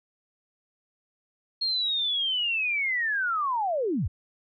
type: linear sweep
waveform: sine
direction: down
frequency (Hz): 4282 to 55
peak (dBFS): -24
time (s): 1.61-4.08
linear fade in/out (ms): 10
effects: none